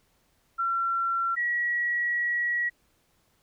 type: tone pair in turn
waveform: sine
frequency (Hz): 1360 / 1919.4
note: F6 / B6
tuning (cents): -46 / -50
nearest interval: tritone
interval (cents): 596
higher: second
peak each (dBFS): -24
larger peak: neither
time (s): 0.58-1.36 / 1.36-2.7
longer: second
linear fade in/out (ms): 20
effects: pink hiss -68 dBFS RMS until 3.42 s